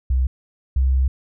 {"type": "tone pair in turn", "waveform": "sine", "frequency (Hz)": [64.2, 65.55], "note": ["C2", "C2"], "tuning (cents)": [-32, 4], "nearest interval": "unison", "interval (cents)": 36, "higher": "second", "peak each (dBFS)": [-15, -14], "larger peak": "second", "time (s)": [[0.1, 0.27], [0.76, 1.08]], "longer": "second", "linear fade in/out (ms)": 5, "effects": []}